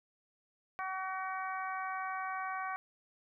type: harmonic tone with a mistuned harmonic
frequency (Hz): 378.3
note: F#4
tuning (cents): +38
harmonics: 2 / 3 / 4 / 5 / 6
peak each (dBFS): -40 / -39 / -43 / -47 / -48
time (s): 0.79-2.76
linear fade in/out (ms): 0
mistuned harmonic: 5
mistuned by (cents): -16
effects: none